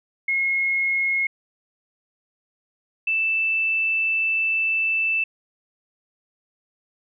sine tone pair in turn, 2162 / 2647 Hz, C#7 / E7, -44 / +7 cents, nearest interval major third, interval 351 cents, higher second, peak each -19 dBFS, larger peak neither, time 0.28-1.27 / 3.07-5.24 s, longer second, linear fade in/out 5 ms, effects none

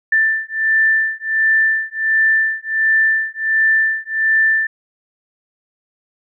sine beating tone pair, 1772 / 1773.4 Hz, A6 / A6, +12 / +13 cents, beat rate 1.4 Hz, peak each -16 dBFS, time 0.12-4.67 s, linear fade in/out 5 ms, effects none

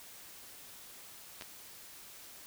clicks, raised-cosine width 0.2 ms, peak -26 dBFS, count 2, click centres 1.411 / 1.422 s, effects white hiss -52 dBFS RMS until 2.46 s

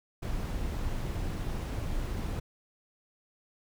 brown noise, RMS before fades -33 dBFS, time 0.22-2.4 s, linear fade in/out 10 ms, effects none

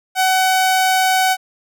sawtooth tone, 752 Hz, F#5, 28 cents sharp, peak -9 dBFS, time 0.15-1.37 s, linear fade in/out 50 ms, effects none

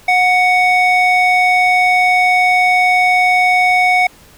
triangle ring-modulated tone, 1480 Hz, F#6, in tune, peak -4 dBFS, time 0.08-4.07 s, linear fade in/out 5 ms, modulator 750 Hz, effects pink hiss -44 dBFS RMS until 4.37 s

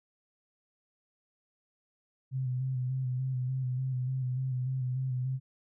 sine tone with vibrato, 128.8 Hz, C3, 27 cents flat, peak -29 dBFS, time 2.31-5.4 s, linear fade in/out 50 ms, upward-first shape square, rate 3.4 Hz, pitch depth 33 cents each way, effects none

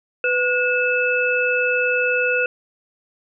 sine tone cluster, 498.8 / 1448 / 2620 Hz, B4 / F#6 / E7, +17 / -38 / -11 cents, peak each -21 dBFS, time 0.24-2.46 s, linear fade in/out 2 ms, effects none

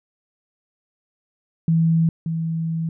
sine tone pair in turn, 163.8 / 163.22 Hz, E3 / E3, -11 / -17 cents, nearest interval unison, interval 6 cents, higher first, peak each -14 / -21 dBFS, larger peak first, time 1.68-2.09 / 2.26-2.89 s, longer second, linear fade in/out 2 ms, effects none

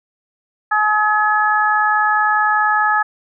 harmonic tone, 424.7 Hz, G#4, 39 cents sharp, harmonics 2 / 3 / 4, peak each -17 / -17 / -17 dBFS, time 0.71-3.03 s, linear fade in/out 10 ms, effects none

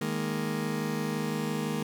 30% pulse chord, D# suspended fourth, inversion none, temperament just, 155.56 / 207.4 / 233.3 Hz, D#3 / G#3 / A#3, 0 / -2 / +2 cents, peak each -31 dBFS, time 0.01-1.83 s, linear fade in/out 5 ms, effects none

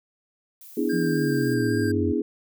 violet noise, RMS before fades -45 dBFS, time 0.61-1.54 s, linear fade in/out 2 ms
sine chord, E dominant seventh, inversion second, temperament equal, 246.9 / 293.7 / 329.6 / 415.3 Hz, B3 / D4 / E4 / G#4, 0 / 0 / 0 / 0 cents, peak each -27 dBFS, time 0.77-2.22 s, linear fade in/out 5 ms
square tone with vibrato, 1595 Hz, G6, 30 cents sharp, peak -33 dBFS, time 0.89-1.92 s, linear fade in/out 10 ms, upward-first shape square, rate 3.7 Hz, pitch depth 9 cents each way
sine exponential sweep, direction down, 178.4 to 88.4 Hz, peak -26 dBFS, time 0.92-2.13 s, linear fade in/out 20 ms
effects none

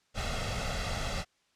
pink noise with comb filter, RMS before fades -33 dBFS, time 0.14-1.25 s, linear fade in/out 50 ms, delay 1.5 ms, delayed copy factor +0.7, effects white hiss -71 dBFS RMS until 1.55 s + low-pass 6000 Hz 12 dB/octave

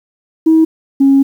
sine tone pair in turn, 320.5 / 273.7 Hz, E4 / C#4, -49 / -22 cents, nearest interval minor third, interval 273 cents, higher first, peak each -4 dBFS, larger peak neither, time 0.46-0.65 / 1-1.23 s, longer second, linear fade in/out 10 ms, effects tanh soft clip ceiling -1 dBFS + 7-bit

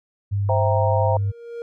sine tone, 100.3 Hz, G2, 40 cents sharp, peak -19 dBFS, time 0.31-1.32 s, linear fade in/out 20 ms
sine chord, C dominant seventh, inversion none, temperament equal, 523.3 / 659.3 / 784 / 932.3 Hz, C5 / E5 / G5 / Bb5, 0 / 0 / 0 / 0 cents, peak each -22 / -24 / -26 / -24 dBFS, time 0.49-1.17 s, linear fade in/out 2 ms
triangle tone with exponential growth, 469.2 Hz, A#4, 11 cents sharp, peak -25 dBFS, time 0.83-1.62 s, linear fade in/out 1 ms, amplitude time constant 170 ms
effects none

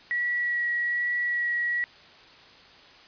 sine tone with vibrato, 1927 Hz, B6, 43 cents flat, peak -24 dBFS, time 0.11-1.84 s, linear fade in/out 0 ms, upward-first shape sine, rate 1.2 Hz, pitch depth 10 cents each way, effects white hiss -51 dBFS RMS until 3.07 s + resampled to 11025 Hz

